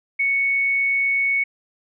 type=tone; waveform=sine; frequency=2218 Hz; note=C#7; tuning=in tune; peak=-17 dBFS; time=0.19-1.44 s; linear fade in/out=10 ms; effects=none

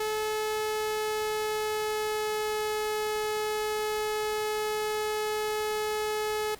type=tone with pitch glide; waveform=sawtooth; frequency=430.3 to 427.1 Hz; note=A4 to G#4; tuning=-39 to +48 cents; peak=-24 dBFS; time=0-6.55 s; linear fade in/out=5 ms; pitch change=-13 cents; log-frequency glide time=0.55-2.8 s; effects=pink hiss -51 dBFS RMS until 6.59 s + Opus 48 kbps

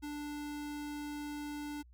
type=tone; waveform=square; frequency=294 Hz; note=D4; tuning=2 cents sharp; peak=-40 dBFS; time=0.02-1.83 s; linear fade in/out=20 ms; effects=added 60 Hz sine -56 dBFS peak until 1.93 s

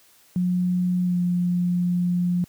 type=tone with pitch glide; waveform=sine; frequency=179.9 to 177.12 Hz; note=F#3 to F3; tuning=-48 to +25 cents; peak=-19 dBFS; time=0.36-2.44 s; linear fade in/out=0 ms; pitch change=-27 cents; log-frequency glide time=1.04-1.17 s; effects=white hiss -56 dBFS RMS until 2.48 s + high-pass 80 Hz 12 dB/octave

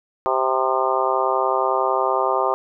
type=harmonic tone with a mistuned harmonic; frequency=130.81 Hz; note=C3; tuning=in tune; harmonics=3 / 4 / 5 / 6 / 7 / 8 / 9; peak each=-25 / -25 / -25 / -25 / -25 / -25 / -25 dBFS; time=0.26-2.54 s; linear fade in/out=0 ms; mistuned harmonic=9; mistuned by=+48 cents; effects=none

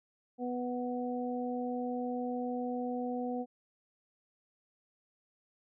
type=harmonic tone; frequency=246.9 Hz; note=B3; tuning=in tune; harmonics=1 / 2 / 3; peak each=-35 / -38 / -40 dBFS; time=0.38-3.46 s; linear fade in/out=50 ms; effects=none

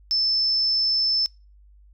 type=tone; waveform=sine; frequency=5274 Hz; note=E8; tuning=in tune; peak=-19 dBFS; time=0.11-1.26 s; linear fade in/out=0 ms; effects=noise-tail reverb RT60 0.3 s tail -24 dB re dry + added 50 Hz sine -49 dBFS peak until 1.93 s

